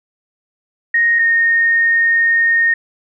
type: tone pair in turn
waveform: sine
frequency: 1864.7 / 1845.4 Hz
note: A#6 / A#6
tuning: 0 / -18 cents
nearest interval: unison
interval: 18 cents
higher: first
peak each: -10 dBFS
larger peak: neither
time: 0.94-1.19 / 1.19-2.74 s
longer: second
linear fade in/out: 5 ms
effects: none